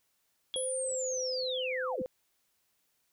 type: tone with exponential decay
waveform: sine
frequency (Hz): 3322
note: G#7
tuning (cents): 0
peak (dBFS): -30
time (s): 0.54-0.72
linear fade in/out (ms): 0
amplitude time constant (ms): 39
type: linear sweep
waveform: sine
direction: down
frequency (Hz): 10350 to 155.56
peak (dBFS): -34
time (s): 0.56-2.02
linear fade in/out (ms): 2
type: tone with pitch glide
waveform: sine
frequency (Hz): 523.3 to 512.5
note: C5 to C5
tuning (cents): 0 to -36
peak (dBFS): -33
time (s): 0.56-2.06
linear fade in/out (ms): 0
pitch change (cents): -36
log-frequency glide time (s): 0.72-1.2
effects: white hiss -75 dBFS RMS until 3.12 s